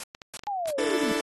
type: noise bursts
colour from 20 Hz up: white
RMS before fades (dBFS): -36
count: 3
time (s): 0-0.708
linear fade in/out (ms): 2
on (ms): 36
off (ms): 300
type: clicks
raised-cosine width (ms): 0.2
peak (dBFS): -23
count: 6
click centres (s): 0.149 / 0.218 / 0.393 / 0.436 / 0.469 / 0.658
type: linear sweep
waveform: sine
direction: down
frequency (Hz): 845 to 198.6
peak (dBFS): -27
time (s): 0.47-1.12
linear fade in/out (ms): 2
type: chord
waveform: sawtooth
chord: D suspended second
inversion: none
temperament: just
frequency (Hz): 293.7 / 330.4 / 440.5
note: D4 / E4 / A4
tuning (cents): 0 / +4 / +2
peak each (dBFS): -26 / -28 / -24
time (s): 0.78-1.21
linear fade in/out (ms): 5
effects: AAC 32 kbps

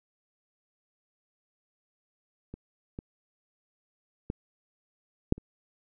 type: clicks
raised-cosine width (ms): 3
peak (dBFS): -27 / -24 / -18 / -8 / -30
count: 5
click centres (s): 2.54 / 2.989 / 4.301 / 5.324 / 5.38
effects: none

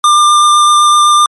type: tone with vibrato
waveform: square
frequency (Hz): 1196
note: D6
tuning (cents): +31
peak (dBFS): -5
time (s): 0.04-1.26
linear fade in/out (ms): 2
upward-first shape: triangle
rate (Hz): 7.9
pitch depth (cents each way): 12
effects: MP3 48 kbps

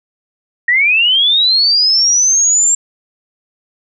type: linear sweep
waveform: sine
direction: up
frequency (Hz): 1859 to 7459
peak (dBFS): -8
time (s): 0.68-2.75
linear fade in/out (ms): 5
effects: none

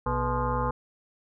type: tone with frequency modulation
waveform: sine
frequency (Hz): 493.9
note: B4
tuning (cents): 0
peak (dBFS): -24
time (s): 0.06-0.71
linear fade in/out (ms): 5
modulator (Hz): 184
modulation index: 3.9
effects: none

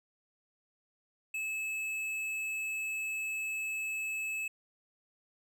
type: tone with tanh clipping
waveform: sine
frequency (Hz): 2600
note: E7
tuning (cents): -24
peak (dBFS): -35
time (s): 1.34-4.48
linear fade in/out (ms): 5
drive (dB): 11
effects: none

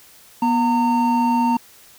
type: tone pair together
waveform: triangle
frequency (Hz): 242.4 / 915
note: B3 / A#5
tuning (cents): -32 / -32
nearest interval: octave + major seventh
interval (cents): 2300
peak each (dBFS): -16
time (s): 0.42-1.57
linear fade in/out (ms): 5
effects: white hiss -48 dBFS RMS until 1.98 s

